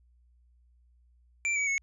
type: tone with pitch steps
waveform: square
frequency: 2349 / 2273 / 2199 Hz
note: D7 / C#7 / C#7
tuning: 0 / +43 / -14 cents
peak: -27 dBFS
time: 1.45-1.78 s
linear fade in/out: 0 ms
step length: 110 ms
effects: added 60 Hz sine -60 dBFS peak until 1.82 s + resampled to 22050 Hz